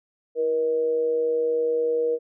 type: tone with amplitude modulation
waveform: sine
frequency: 476.5 Hz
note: A#4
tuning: 38 cents sharp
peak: -18 dBFS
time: 0.35-2.19 s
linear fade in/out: 50 ms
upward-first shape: sine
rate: 150 Hz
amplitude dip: 45%
effects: none